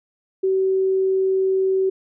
sine tone, 381 Hz, G4, 49 cents flat, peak -16 dBFS, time 0.43-1.9 s, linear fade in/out 10 ms, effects none

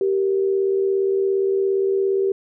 sine tone pair together, 388.9 / 466.2 Hz, G4 / A#4, -14 / 0 cents, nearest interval minor third, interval 314 cents, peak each -17 / -27 dBFS, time 0.01-2.32 s, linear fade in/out 2 ms, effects none

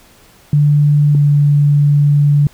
sine tone pair in turn, 146.83 / 145.14 Hz, D3 / D3, 0 / -20 cents, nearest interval unison, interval 20 cents, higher first, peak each -7 dBFS, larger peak neither, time 0.53-1.15 / 1.15-2.47 s, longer second, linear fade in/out 2 ms, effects pink hiss -46 dBFS RMS until 2.53 s

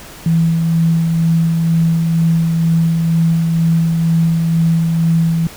sine tone with tremolo, 164.8 Hz, E3, in tune, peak -9 dBFS, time 0.26-5.47 s, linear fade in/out 2 ms, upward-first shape sine, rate 2.1 Hz, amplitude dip 30%, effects pink hiss -35 dBFS RMS until 5.56 s

